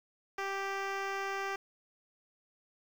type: tone with low-pass filter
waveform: 10% pulse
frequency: 392 Hz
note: G4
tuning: in tune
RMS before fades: -36 dBFS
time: 0.38-1.56 s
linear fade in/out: 5 ms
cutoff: 4600 Hz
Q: 0.55
effects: 9-bit